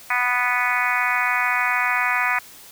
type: harmonic tone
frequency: 246.9 Hz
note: B3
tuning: in tune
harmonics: 3 / 4 / 5 / 6 / 7 / 8 / 9 / 10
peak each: -29 / -26 / -26 / -27 / -27 / -25 / -26 / -28 dBFS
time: 0.1-2.39 s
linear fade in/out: 5 ms
effects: white hiss -44 dBFS RMS until 2.71 s